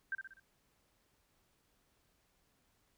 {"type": "tone with echo", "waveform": "sine", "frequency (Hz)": 1568, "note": "G6", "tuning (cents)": 0, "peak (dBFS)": -34, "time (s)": [0.12, 0.15], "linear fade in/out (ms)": 2, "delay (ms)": 62, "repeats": 4, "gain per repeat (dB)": -6, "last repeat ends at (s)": 0.398, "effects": ["pink hiss -75 dBFS RMS until 2.97 s"]}